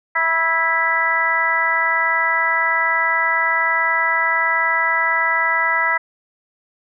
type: harmonic tone with a mistuned harmonic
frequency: 329.2 Hz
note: E4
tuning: 2 cents flat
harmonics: 2 / 3 / 4 / 5 / 6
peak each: -29 / -22 / -22 / -23 / -18 dBFS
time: 0.15-5.98 s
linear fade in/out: 10 ms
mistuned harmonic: 3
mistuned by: -22 cents
effects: none